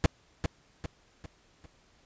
brown noise with echo, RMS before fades -21 dBFS, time 0.04-0.06 s, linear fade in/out 0 ms, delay 400 ms, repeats 4, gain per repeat -7 dB, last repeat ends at 1.66 s, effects pink hiss -64 dBFS RMS until 2.05 s + resampled to 16000 Hz

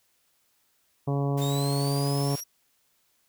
harmonic tone, 140.4 Hz, C#3, 22 cents sharp, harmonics 1 / 2 / 3 / 4 / 5 / 6 / 7 / 8, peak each -25 / -32 / -33 / -37 / -37 / -43 / -42 / -44 dBFS, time 1.07-2.36 s, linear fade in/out 10 ms
white high-pass noise, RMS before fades -42 dBFS, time 1.37-2.41 s, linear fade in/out 10 ms, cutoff 420 Hz, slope 48 dB/octave
30% pulse linear sweep, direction up, 3620 to 5720 Hz, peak -32 dBFS, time 1.41-2.44 s, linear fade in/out 10 ms
effects white hiss -69 dBFS RMS until 3.28 s

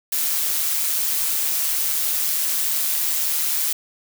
blue noise with amplitude modulation, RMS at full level -20 dBFS, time 0.12-3.73 s, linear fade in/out 5 ms, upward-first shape sine, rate 153 Hz, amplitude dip 40%, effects none

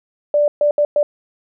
sine tone bursts at uneven times, 588 Hz, D5, 2 cents sharp, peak -11 dBFS, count 4, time 0.34-0.48 / 0.61-0.71 / 0.78-0.85 / 0.96-1.03 s, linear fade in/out 2 ms, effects none

